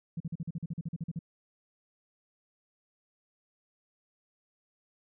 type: tone bursts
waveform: sine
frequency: 164.81 Hz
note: E3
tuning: in tune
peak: -31 dBFS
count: 14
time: 0.17-1.191 s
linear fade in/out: 5 ms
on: 33 ms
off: 43 ms
effects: tanh soft clip ceiling -27 dBFS